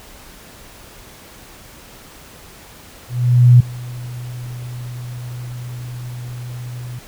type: tone with ADSR envelope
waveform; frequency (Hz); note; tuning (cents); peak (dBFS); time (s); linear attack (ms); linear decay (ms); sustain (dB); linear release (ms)
sine; 122.7; B2; -11; -3; 3.08-6.99; 520; 7; -23; 3
effects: pink hiss -41 dBFS RMS until 7.07 s